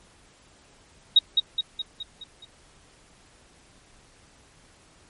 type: tone with echo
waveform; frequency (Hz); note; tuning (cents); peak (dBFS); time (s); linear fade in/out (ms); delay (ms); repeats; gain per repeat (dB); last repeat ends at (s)
sine; 3780; A#7; +23; -11; 1.16-1.19; 5; 210; 6; -5; 2.45
effects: pink hiss -56 dBFS RMS until 5.09 s + MP3 48 kbps